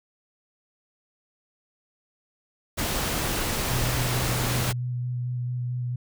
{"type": "noise", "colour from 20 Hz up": "pink", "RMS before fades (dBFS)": -27, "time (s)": [2.77, 4.73], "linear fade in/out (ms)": 20}
{"type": "tone with vibrato", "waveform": "sine", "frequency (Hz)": 123.47, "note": "B2", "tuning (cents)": 0, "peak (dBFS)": -26, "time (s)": [3.7, 5.96], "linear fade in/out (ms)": 5, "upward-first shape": "square", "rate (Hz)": 4.5, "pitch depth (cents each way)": 11}
{"effects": []}